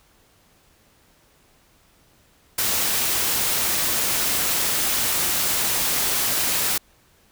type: noise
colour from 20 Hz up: white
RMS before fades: -22 dBFS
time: 2.58-6.78 s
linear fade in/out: 5 ms
effects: pink hiss -58 dBFS RMS until 7.31 s